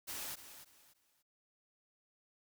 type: noise with echo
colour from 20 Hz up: white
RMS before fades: -43 dBFS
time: 0.07-0.36 s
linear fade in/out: 20 ms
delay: 290 ms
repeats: 3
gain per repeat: -11 dB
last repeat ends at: 1.23 s
effects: none